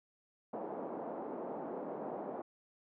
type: band-pass noise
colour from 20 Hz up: white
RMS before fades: -42 dBFS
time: 0.53-2.42 s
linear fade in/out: 5 ms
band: 210 to 780 Hz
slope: 24 dB/octave
effects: none